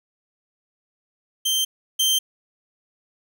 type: tone pair in turn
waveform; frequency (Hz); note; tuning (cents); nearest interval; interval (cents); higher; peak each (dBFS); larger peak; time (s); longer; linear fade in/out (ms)
sawtooth; 3136 / 3136; G7 / G7; 0 / 0; unison; 0; neither; -16 / -14; second; 1.45-1.65 / 1.99-2.19; neither; 10
effects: none